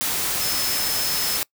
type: tone in noise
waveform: sine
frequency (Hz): 5210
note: E8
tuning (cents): -21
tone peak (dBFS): -27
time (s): 0.41-1.37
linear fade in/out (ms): 0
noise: white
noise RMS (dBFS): -24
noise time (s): 0.01-1.43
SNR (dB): -6
effects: noise-tail reverb RT60 0.1 s tail -24 dB re dry